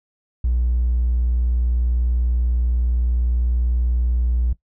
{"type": "tone", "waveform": "triangle", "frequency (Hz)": 60.3, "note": "B1", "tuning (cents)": -41, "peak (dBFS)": -13, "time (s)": [0.44, 4.53], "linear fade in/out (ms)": 5, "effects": ["noise-tail reverb RT60 0.1 s tail -20 dB re dry", "tanh soft clip ceiling -12 dBFS"]}